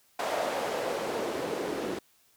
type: noise with band-pass filter sweep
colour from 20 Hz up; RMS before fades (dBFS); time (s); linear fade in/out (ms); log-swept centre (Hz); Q
white; -32; 0.19-1.99; 5; 660 to 330; 2.2
effects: white hiss -65 dBFS RMS until 2.36 s